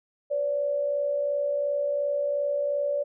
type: tone pair together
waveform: sine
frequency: 513 / 575.8 Hz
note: C5 / D5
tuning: -34 / -34 cents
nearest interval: major second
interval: 200 cents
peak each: -34 / -24 dBFS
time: 0.3-3.04 s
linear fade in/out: 20 ms
effects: none